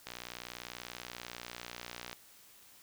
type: click train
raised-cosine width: 0.2 ms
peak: -24 dBFS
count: 125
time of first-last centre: 0.07-2.13 s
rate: 60.2 Hz
effects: white hiss -59 dBFS RMS until 2.82 s